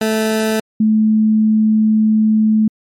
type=tone pair in turn; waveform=20% pulse / sine; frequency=219 / 216.9 Hz; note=A3 / A3; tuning=-8 / -25 cents; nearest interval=unison; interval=17 cents; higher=first; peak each=-9 dBFS; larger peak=neither; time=0.01-0.6 / 0.8-2.68 s; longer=second; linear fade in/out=5 ms; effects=MP3 64 kbps